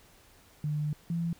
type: tone pair in turn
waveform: sine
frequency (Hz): 150 / 168.37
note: D3 / E3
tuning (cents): +37 / +37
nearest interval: major second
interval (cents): 200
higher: second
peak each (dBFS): -28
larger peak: neither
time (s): 0.64-0.93 / 1.1-1.33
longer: first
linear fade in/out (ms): 2
effects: pink hiss -59 dBFS RMS until 1.39 s